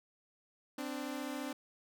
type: tone pair together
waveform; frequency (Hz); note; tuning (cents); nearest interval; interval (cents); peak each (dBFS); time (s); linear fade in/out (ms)
sawtooth; 259.2 / 293.7; C4 / D4; -16 / 0; major second; 216; -37 / -37; 0.78-1.53; 5
effects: none